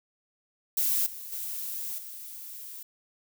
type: noise with level steps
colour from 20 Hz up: violet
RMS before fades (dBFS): -26 / -41 / -35 / -42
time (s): 0.77-2.83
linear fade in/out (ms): 5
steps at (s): 1.06 / 1.32 / 1.98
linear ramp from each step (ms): 5
effects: none